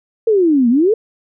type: exponential two-way sweep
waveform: sine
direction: down then up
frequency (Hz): 464.5 to 227.3 to 464.5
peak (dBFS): -9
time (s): 0.27-0.94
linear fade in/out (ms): 5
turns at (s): 0.69
effects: none